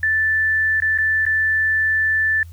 sine tone with dropouts, 1760 Hz, A6, in tune, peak -15 dBFS, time 0.03-2.43 s, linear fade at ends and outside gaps 2 ms, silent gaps 0.802-0.821 / 0.977-0.985 / 1.253-1.264 s, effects added 84 Hz sine -35 dBFS peak until 2.52 s + white hiss -56 dBFS RMS until 2.52 s

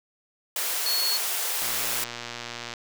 white high-pass noise, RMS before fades -28 dBFS, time 0.56-2.04 s, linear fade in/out 2 ms, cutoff 400 Hz, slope 24 dB/octave
sine tone, 4357 Hz, C#8, 31 cents flat, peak -24 dBFS, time 0.86-1.17 s, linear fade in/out 2 ms
click train, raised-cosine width 0.2 ms, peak -17 dBFS, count 134, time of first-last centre 1.62-2.738 s, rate 119 Hz
effects none

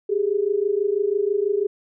sine tone pair together, 391.8 / 417.9 Hz, G4 / G#4, -1 / +11 cents, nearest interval minor second, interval 112 cents, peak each -22 / -21 dBFS, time 0.09-1.67 s, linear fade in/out 10 ms, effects none

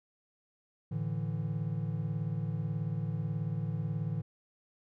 triangle chord, A suspended fourth, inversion none, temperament just, 110 / 146.67 / 165 Hz, A2 / D3 / E3, 0 / -2 / +2 cents, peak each -34 dBFS, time 0.91-4.22 s, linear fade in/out 10 ms, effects none

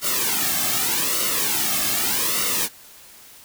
white noise with flanger, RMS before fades -22 dBFS, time 0.01-2.69 s, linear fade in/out 50 ms, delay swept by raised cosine 1.2 to 2.11 ms, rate 0.83 Hz, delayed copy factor -0.75, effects white hiss -46 dBFS RMS until 3.44 s

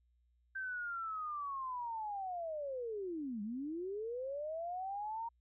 sine linear two-way sweep, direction down then up, 1568 to 199.4 to 937 Hz, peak -38 dBFS, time 0.55-5.29 s, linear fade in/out 10 ms, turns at 3.42 s, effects added 60 Hz sine -70 dBFS peak until 5.4 s

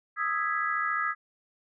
sine chord, E major seventh, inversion third, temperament equal, 1244.5 / 1318.5 / 1661.2 / 1975.5 Hz, D#6 / E6 / G#6 / B6, 0 / 0 / 0 / 0 cents, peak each -30 / -33 / -31 / -34 dBFS, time 0.16-1.15 s, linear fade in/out 50 ms, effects none

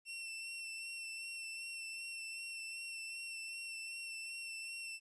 sawtooth tone with vibrato, 2700 Hz, E7, 41 cents sharp, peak -40 dBFS, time 0.05-5 s, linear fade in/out 50 ms, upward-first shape sine, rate 2.6 Hz, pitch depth 20 cents each way, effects resampled to 24000 Hz + 13-bit

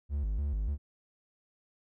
triangle tone with vibrato, 60.9 Hz, B1, 24 cents flat, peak -27 dBFS, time 0.09-0.78 s, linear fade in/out 50 ms, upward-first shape square, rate 3.4 Hz, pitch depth 290 cents each way, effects none

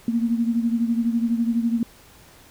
sine beating tone pair, 230 / 242 Hz, A#3 / B3, -23 / -35 cents, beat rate 12 Hz, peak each -20 / -25 dBFS, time 0.08-1.83 s, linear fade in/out 2 ms, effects pink hiss -50 dBFS RMS until 2.5 s

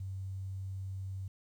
sine tone with quantisation, 95.6 Hz, G2, 43 cents flat, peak -37 dBFS, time 0-1.28 s, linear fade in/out 5 ms, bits 11, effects none

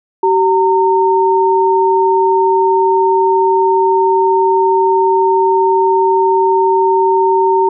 sine tone pair together, 382.4 / 916.9 Hz, G4 / A#5, -43 / -29 cents, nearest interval octave + minor third, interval 1514 cents, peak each -11 dBFS, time 0.23-7.69 s, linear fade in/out 5 ms, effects none

